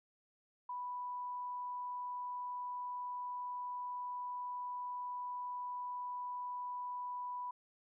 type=tone; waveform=sine; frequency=987.8 Hz; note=B5; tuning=in tune; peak=-39 dBFS; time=0.69-7.51 s; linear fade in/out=5 ms; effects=none